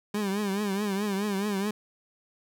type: tone with vibrato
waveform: 30% pulse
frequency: 201.4 Hz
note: G3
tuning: 47 cents sharp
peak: -24 dBFS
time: 0.14-1.71 s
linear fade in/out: 5 ms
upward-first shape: triangle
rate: 4.7 Hz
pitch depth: 110 cents each way
effects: none